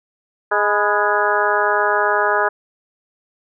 harmonic tone with a mistuned harmonic, 207.7 Hz, G#3, in tune, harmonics 2 / 3 / 4 / 5 / 6 / 7 / 8, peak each -22 / -22 / -22 / -22 / -22 / -22 / -22 dBFS, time 0.51-2.49 s, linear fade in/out 10 ms, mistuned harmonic 5, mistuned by -65 cents, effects none

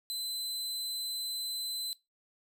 sawtooth tone, 4040 Hz, B7, 39 cents sharp, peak -31 dBFS, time 0.1-1.93 s, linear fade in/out 0 ms, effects noise-tail reverb RT60 0.2 s tail -21 dB re dry

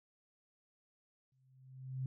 sine tone with exponential growth, 130.81 Hz, C3, in tune, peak -34 dBFS, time 1.32-2.06 s, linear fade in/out 2 ms, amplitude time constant 160 ms, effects none

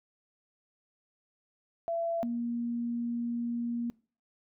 sine tone pair in turn, 672 / 236.6 Hz, E5 / A#3, +33 / +26 cents, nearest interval octave + tritone, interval 1807 cents, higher first, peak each -29 / -30 dBFS, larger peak first, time 1.88-2.23 / 2.23-3.9 s, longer second, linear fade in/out 0 ms, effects noise-tail reverb RT60 0.4 s tail -23 dB re dry

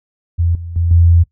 sine tone with level steps, 85 Hz, F2, 46 cents flat, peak -11 / -24 / -12 / -6 dBFS, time 0.38-1.24 s, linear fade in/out 20 ms, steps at 0.55 / 0.76 / 0.91 s, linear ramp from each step 2 ms, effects noise-tail reverb RT60 0.1 s tail -18 dB re dry

